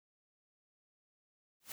white noise with exponential growth, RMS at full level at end -40 dBFS, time 1.6-1.72 s, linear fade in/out 2 ms, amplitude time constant 24 ms, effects none

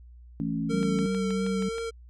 sine chord, A major, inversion second, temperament equal, 164.81 / 220 / 277.2 Hz, E3 / A3 / C#4, 0 / 0 / 0 cents, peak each -31 dBFS, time 0.4-1.06 s, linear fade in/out 0 ms
square tone with vibrato, 454.3 Hz, A#4, 45 cents flat, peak -31 dBFS, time 0.69-1.91 s, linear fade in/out 20 ms, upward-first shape sine, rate 2.9 Hz, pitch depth 19 cents each way
sine tone, 191.8 Hz, G3, 37 cents flat, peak -26 dBFS, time 0.72-1.69 s, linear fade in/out 5 ms
click train, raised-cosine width 0.3 ms, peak -26 dBFS, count 7, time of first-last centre 0.83-1.782 s, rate 6.3 Hz
effects added 60 Hz sine -46 dBFS peak until 2.09 s + resampled to 22050 Hz

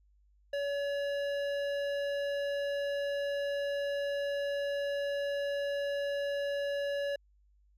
sine tone with hard clipping, 567 Hz, C#5, 39 cents sharp, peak -33 dBFS, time 0.53-7.16 s, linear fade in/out 5 ms, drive 13 dB, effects added 50 Hz sine -63 dBFS peak until 7.77 s

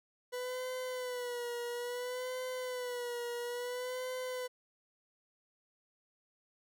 40% pulse tone with vibrato, 493.9 Hz, B4, in tune, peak -36 dBFS, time 0.32-4.48 s, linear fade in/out 20 ms, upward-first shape sine, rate 0.59 Hz, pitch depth 57 cents each way, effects none

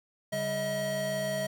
square tone cluster, 138.9 / 196.6 / 636 Hz, C#3 / G3 / D#5, +4 / +5 / +38 cents, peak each -40 / -39 / -31 dBFS, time 0.32-1.47 s, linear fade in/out 10 ms, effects none

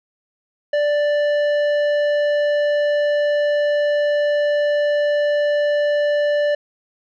sine tone with tanh clipping, 587.3 Hz, D5, in tune, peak -17 dBFS, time 0.73-6.55 s, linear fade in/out 5 ms, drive 11 dB, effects none

